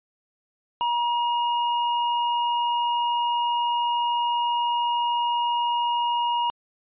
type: tone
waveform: square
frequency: 953 Hz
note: A#5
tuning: 38 cents sharp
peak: -22 dBFS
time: 0.81-6.5 s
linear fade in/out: 0 ms
effects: resampled to 8000 Hz